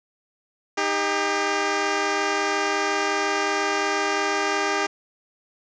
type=tone pair together; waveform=10% pulse; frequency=311.1 / 399.6 Hz; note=D#4 / G4; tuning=0 / +33 cents; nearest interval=major third; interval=433 cents; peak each=-19 / -14 dBFS; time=0.77-4.87 s; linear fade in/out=10 ms; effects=resampled to 16000 Hz + 7-bit